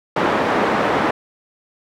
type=band-pass noise; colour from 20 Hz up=pink; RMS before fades=-18 dBFS; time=0.16-1.11 s; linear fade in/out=5 ms; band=290 to 1500 Hz; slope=12 dB/octave; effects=none